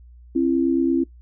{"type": "tone pair together", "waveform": "sine", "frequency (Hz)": [267, 335.8], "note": ["C4", "E4"], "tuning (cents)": [35, 32], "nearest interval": "major third", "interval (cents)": 397, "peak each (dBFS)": [-19, -19], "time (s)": [0.35, 1.04], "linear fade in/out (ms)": 10, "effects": ["noise-tail reverb RT60 0.1 s tail -18 dB re dry", "added 60 Hz sine -43 dBFS peak until 1.21 s"]}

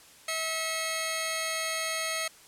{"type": "tone pair together", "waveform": "10% pulse", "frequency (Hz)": [645.6, 2170], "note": ["E5", "C#7"], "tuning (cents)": [-36, -37], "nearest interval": "octave + major sixth", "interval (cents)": 2099, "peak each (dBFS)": -23, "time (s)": [0.28, 2.28], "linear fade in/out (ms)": 5, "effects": ["white hiss -54 dBFS RMS until 2.47 s", "low-pass 11000 Hz 12 dB/octave"]}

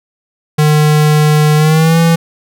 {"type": "tone with pitch glide", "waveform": "square", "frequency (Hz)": [151.5, 166.17], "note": ["D#3", "E3"], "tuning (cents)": [-46, 14], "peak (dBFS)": -7, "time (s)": [0.58, 2.16], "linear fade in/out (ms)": 10, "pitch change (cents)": 160, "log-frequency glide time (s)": [1.56, 1.99], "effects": []}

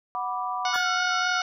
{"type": "chord", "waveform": "sine", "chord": "B minor", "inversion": "second", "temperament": "equal with one note detuned", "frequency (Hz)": [740, 984.3, 1174.7], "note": ["F#5", "B5", "D6"], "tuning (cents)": [0, -6, 0], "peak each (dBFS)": -31, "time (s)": [0.15, 0.76], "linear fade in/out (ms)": 0}
{"type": "harmonic tone", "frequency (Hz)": 733, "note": "F#5", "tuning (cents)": -16, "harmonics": [1, 2, 3, 4, 5, 6, 7, 8], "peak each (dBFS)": [-29, -32, -34, -35, -36, -37, -37, -38], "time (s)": [0.65, 1.42], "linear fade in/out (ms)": 2}
{"type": "tone with vibrato", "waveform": "sine", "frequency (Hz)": 1396.9, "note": "F6", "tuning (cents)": 0, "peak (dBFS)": -25, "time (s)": [0.73, 1.41], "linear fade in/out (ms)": 2, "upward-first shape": "sine", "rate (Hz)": 4, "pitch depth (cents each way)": 37}
{"type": "tone with exponential decay", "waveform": "20% pulse", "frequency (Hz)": 1721, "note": "A6", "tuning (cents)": -39, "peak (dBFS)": -27, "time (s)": [0.74, 0.99], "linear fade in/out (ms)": 2, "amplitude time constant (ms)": 54}
{"effects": []}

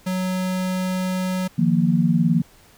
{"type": "tone", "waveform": "square", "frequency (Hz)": 185, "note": "F#3", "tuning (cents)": 0, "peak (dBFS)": -22, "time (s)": [0.06, 1.48], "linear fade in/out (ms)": 10}
{"type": "chord", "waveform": "sine", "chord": "Eb suspended second", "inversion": "none", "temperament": "equal", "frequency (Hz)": [155.56, 174.61, 233.1], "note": ["Eb3", "F3", "Bb3"], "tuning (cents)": [0, 0, 0], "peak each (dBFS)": [-21, -18, -20], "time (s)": [1.58, 2.42], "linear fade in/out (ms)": 10}
{"effects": ["pink hiss -52 dBFS RMS until 2.77 s"]}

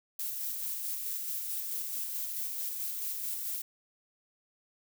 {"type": "noise with tremolo", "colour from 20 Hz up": "violet", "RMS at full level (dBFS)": -35, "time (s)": [0.19, 3.62], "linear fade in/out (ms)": 5, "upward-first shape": "square", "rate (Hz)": 4.6, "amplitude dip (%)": 25, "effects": []}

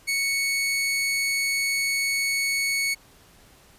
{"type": "tone", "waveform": "sawtooth", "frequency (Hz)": 2217, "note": "C#7", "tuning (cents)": 0, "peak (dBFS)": -19, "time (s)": [0.07, 2.95], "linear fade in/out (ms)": 20, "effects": ["pink hiss -54 dBFS RMS until 3.78 s", "resampled to 32000 Hz"]}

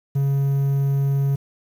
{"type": "tone", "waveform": "triangle", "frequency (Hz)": 138.59, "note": "C#3", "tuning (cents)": 0, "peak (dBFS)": -15, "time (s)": [0.15, 1.36], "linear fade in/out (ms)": 10, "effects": ["8-bit"]}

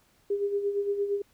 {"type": "tone with tremolo", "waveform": "sine", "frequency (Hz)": 403.6, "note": "G#4", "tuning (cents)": -49, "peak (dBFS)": -23, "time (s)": [0.3, 1.22], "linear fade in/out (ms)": 5, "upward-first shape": "sine", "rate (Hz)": 8.7, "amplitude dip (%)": 60, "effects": ["pink hiss -65 dBFS RMS until 1.33 s"]}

